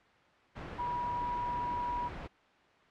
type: tone in noise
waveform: sine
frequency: 970 Hz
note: B5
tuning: 31 cents flat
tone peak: -32 dBFS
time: 0.78-2.09 s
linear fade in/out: 20 ms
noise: pink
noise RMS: -42 dBFS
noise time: 0.55-2.28 s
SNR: +7 dB
effects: white hiss -62 dBFS RMS until 2.9 s + low-pass 2000 Hz 12 dB/octave